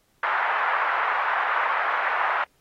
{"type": "band-pass noise", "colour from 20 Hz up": "pink", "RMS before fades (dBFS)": -24, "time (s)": [0.23, 2.44], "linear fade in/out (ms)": 2, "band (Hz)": [850, 1800], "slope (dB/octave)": 24, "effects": ["pink hiss -66 dBFS RMS until 2.6 s", "AAC 48 kbps"]}